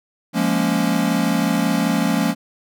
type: chord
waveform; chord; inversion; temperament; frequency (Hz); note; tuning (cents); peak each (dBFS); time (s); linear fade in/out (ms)
square; Bb minor seventh; second; equal; 174.61 / 207.7 / 233.1 / 277.2; F3 / Ab3 / Bb3 / Db4; 0 / 0 / 0 / 0; -23; 0.33-2.35; 50
effects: none